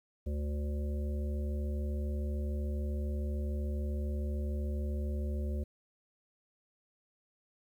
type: harmonic tone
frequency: 73 Hz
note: D2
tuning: 10 cents flat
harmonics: 1 / 3 / 5 / 7 / 8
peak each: -32 / -42 / -46 / -49 / -50 dBFS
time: 0.26-5.64 s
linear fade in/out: 10 ms
effects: 11-bit